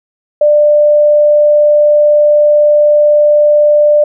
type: tone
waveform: sine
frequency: 594 Hz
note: D5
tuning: 20 cents sharp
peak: -4 dBFS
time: 0.41-4.04 s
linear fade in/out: 5 ms
effects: none